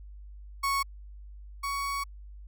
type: tone pair in turn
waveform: 35% pulse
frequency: 1107 / 1118.6 Hz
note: C#6 / C#6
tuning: -3 / +15 cents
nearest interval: unison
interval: 18 cents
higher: second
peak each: -24 / -28 dBFS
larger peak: first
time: 0.63-0.83 / 1.63-2.04 s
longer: second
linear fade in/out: 10 ms
effects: added 50 Hz sine -43 dBFS peak until 2.47 s